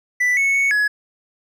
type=tone with pitch steps; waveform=triangle; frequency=1981 / 2205 / 2217 / 1686 Hz; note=B6 / C#7 / C#7 / G#6; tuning=+5 / -10 / 0 / +26 cents; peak=-13 dBFS; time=0.2-0.88 s; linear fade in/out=10 ms; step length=170 ms; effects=none